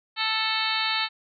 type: harmonic tone with a mistuned harmonic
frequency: 440 Hz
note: A4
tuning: in tune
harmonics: 2 / 3 / 4 / 5 / 6 / 7 / 8 / 9 / 10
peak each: -32 / -32 / -32 / -32 / -32 / -32 / -32 / -32 / -32 dBFS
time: 0.16-1.09 s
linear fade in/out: 50 ms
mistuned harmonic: 8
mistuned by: +78 cents
effects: none